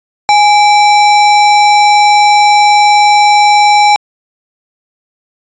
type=tone with sample-and-hold; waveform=sine; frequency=830.6 Hz; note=G#5; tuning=in tune; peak=-3 dBFS; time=0.29-3.96 s; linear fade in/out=0 ms; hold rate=3150 Hz; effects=resampled to 16000 Hz